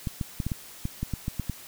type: clicks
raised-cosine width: 5 ms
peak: -16 dBFS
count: 11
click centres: 0.072 / 0.212 / 0.402 / 0.466 / 0.518 / 0.854 / 1.03 / 1.137 / 1.281 / 1.397 / 1.497 s
effects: white hiss -46 dBFS RMS until 1.67 s